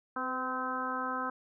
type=harmonic tone with a mistuned harmonic; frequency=257.5 Hz; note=C4; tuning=28 cents flat; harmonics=1 / 2 / 3 / 4 / 5 / 6; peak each=-40 / -42 / -42 / -37 / -36 / -40 dBFS; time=0.16-1.3 s; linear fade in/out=5 ms; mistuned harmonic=2; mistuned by=-22 cents; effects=none